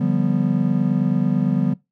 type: chord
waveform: triangle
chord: G dominant seventh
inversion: second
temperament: just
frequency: 147 / 176.4 / 196 / 245 Hz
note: D3 / F3 / G3 / B3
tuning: +2 / +18 / 0 / -14 cents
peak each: -20 dBFS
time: 0-1.74 s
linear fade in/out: 10 ms
effects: noise-tail reverb RT60 0.2 s tail -21 dB re dry